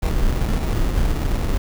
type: noise with sample-and-hold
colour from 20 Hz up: brown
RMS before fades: -19 dBFS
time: 0.02-1.58 s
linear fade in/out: 10 ms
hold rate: 1575 Hz
effects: none